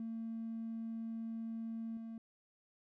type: tone with level steps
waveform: triangle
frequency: 226.3 Hz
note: A3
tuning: 49 cents sharp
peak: -36 / -41 dBFS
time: 0-2.18 s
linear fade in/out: 2 ms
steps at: 1.97 s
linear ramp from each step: 2 ms
effects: tanh soft clip ceiling -36 dBFS